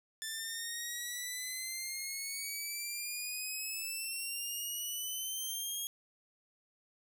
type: exponential sweep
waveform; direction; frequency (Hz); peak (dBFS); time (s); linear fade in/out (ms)
10% pulse; up; 1760 to 3283; -29; 0.22-5.87; 0
effects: none